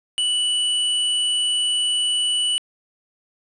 square tone, 2960 Hz, F#7, in tune, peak -19 dBFS, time 0.18-2.58 s, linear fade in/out 0 ms, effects resampled to 24000 Hz + 8-bit

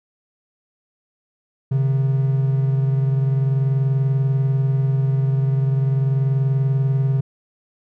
triangle tone pair together, 133.91 / 154.3 Hz, C3 / D#3, +41 / -14 cents, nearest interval major second, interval 245 cents, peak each -14 / -24 dBFS, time 1.71-7.21 s, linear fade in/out 10 ms, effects none

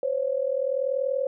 sine tone pair together, 515 / 555.5 Hz, C5 / C#5, -28 / +4 cents, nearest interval minor second, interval 132 cents, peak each -26 dBFS, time 0.03-1.27 s, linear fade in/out 2 ms, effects none

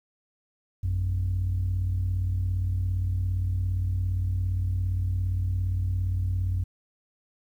sine tone pair together, 54.88 / 92.3 Hz, A1 / F#2, -4 / -4 cents, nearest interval major sixth, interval 900 cents, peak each -29 / -23 dBFS, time 0.83-6.64 s, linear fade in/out 10 ms, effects tanh soft clip ceiling -20 dBFS + 10-bit

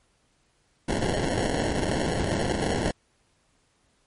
blue noise with sample-and-hold, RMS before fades -26 dBFS, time 0.88-2.91 s, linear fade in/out 2 ms, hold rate 1225 Hz, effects pink hiss -67 dBFS RMS until 4.06 s + MP3 48 kbps

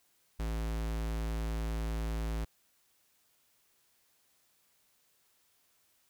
square tone, 55 Hz, A1, in tune, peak -33 dBFS, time 0.39-2.45 s, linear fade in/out 10 ms, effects white hiss -71 dBFS RMS until 6.09 s

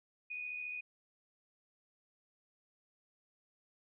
sine tone with amplitude modulation, 2477 Hz, D#7, 8 cents flat, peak -37 dBFS, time 0.3-0.81 s, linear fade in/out 10 ms, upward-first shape sine, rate 74.1 Hz, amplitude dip 50%, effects none

